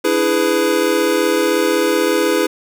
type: chord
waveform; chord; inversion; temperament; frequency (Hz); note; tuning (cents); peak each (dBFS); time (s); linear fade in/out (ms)
square; E dominant seventh; third; equal with one note detuned; 293.7 / 329.6 / 415.3 / 498.5; D4 / E4 / G#4 / B4; 0 / 0 / 0 / +16; -24 / -19 / -19 / -19; 0.04-2.47; 10
effects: none